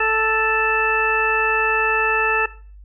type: harmonic tone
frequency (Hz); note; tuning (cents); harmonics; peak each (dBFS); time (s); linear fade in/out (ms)
440; A4; 0; 1 / 2 / 3 / 4 / 6; -23 / -24 / -23 / -21 / -22; 0-2.46; 5
effects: noise-tail reverb RT60 0.4 s tail -17 dB re dry + added 50 Hz sine -39 dBFS peak until 2.84 s